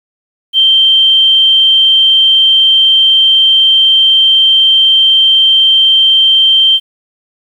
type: tone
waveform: sine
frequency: 3136 Hz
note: G7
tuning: in tune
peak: -4 dBFS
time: 0.53-6.8 s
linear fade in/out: 50 ms
effects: 7-bit